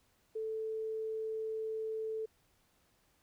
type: tone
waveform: sine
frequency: 440 Hz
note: A4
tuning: in tune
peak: -35 dBFS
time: 0.35-2.26 s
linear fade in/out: 10 ms
effects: pink hiss -72 dBFS RMS until 3.22 s